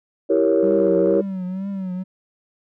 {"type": "chord", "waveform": "sine", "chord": "E diminished seventh", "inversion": "none", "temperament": "equal", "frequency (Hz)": [329.6, 392, 466.2, 554.4], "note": ["E4", "G4", "Bb4", "Db5"], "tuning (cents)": [0, 0, 0, 0], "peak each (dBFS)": -19, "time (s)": [0.29, 1.22], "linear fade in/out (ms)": 20}
{"type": "tone with vibrato", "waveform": "triangle", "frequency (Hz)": 190, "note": "F#3", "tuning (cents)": 46, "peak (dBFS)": -22, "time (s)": [0.62, 2.04], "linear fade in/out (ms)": 20, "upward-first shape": "triangle", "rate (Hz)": 2.1, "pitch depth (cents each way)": 94}
{"effects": ["tanh soft clip ceiling -7 dBFS"]}